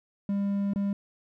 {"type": "tone with dropouts", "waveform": "triangle", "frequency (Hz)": 200, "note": "G3", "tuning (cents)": 35, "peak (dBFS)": -23, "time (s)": [0.29, 0.93], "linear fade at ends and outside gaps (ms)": 2, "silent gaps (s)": [0.735, 0.759], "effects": []}